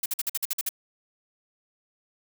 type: noise bursts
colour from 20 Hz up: blue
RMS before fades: -27 dBFS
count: 9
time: 0.03-0.691 s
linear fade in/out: 5 ms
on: 29 ms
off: 50 ms
effects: none